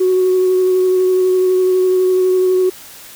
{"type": "tone with vibrato", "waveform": "sine", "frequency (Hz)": 370, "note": "F#4", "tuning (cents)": 0, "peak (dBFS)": -9, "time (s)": [0, 2.7], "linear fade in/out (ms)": 10, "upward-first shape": "sine", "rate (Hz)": 12, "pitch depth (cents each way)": 14, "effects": ["tanh soft clip ceiling -6 dBFS", "white hiss -37 dBFS RMS until 3.15 s"]}